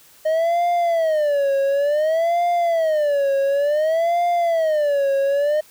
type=tone with vibrato; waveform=triangle; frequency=619 Hz; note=D#5; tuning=9 cents flat; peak=-14 dBFS; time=0.25-5.61 s; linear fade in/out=10 ms; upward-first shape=sine; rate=0.56 Hz; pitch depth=210 cents each way; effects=white hiss -50 dBFS RMS until 5.7 s